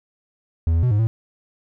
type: tone with pitch steps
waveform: triangle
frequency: 82 / 83 / 124.6 / 103.7 / 112.4 Hz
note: E2 / E2 / B2 / G#2 / A2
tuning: -9 / +12 / +16 / -2 / +37 cents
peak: -13 dBFS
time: 0.67-1.07 s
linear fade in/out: 0 ms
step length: 80 ms
effects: none